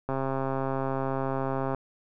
click train, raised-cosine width 1 ms, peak -16 dBFS, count 223, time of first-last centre 0.09-1.747 s, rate 134 Hz, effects none

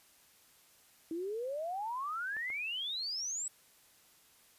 sine exponential sweep, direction up, 317.2 to 7970 Hz, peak -35 dBFS, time 1.11-3.48 s, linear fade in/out 2 ms
clicks, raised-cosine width 0.5 ms, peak -35 dBFS, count 2, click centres 2.367 / 2.502 s
effects white hiss -64 dBFS RMS until 4.58 s + resampled to 32000 Hz

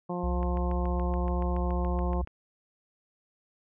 harmonic tone, 177.1 Hz, F3, 24 cents sharp, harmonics 1 / 2 / 3 / 4 / 5 / 6, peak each -33 / -36 / -38 / -39 / -40 / -41 dBFS, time 0.09-2.22 s, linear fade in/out 10 ms
sine tone with vibrato, 64.8 Hz, C2, 16 cents flat, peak -27 dBFS, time 0.23-2.25 s, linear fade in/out 10 ms, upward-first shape square, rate 15 Hz, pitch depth 72 cents each way
click train, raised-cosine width 0.5 ms, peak -29 dBFS, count 14, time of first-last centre 0.43-2.274 s, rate 7.05 Hz
effects none

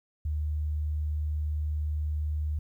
sine tone, 75.7 Hz, D#2, 47 cents flat, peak -27 dBFS, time 0.25-2.59 s, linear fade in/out 5 ms, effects 11-bit

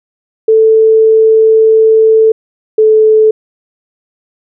sine tone pair in turn, 441.7 / 435.1 Hz, A4 / A4, +7 / -19 cents, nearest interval unison, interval 26 cents, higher first, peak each -3 dBFS, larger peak neither, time 0.48-2.32 / 2.78-3.31 s, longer first, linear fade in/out 5 ms, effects none

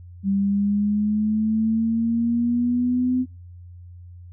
sine exponential sweep, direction up, 195 to 255.7 Hz, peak -18 dBFS, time 0.23-3.26 s, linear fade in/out 50 ms, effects noise-tail reverb RT60 0.4 s tail -26 dB re dry + added 88 Hz sine -39 dBFS peak until 4.32 s

